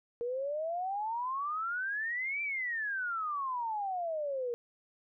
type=exponential two-way sweep; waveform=sine; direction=up then down; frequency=467.3 to 2363 to 467.3 Hz; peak=-32 dBFS; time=0.21-4.54 s; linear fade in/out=0 ms; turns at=2.42 s; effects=none